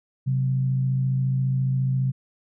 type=tone pair together; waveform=sine; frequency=131.7 / 186.25 Hz; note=C3 / F#3; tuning=+12 / +12 cents; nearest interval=tritone; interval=600 cents; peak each=-20 / -32 dBFS; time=0.26-2.12 s; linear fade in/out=20 ms; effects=none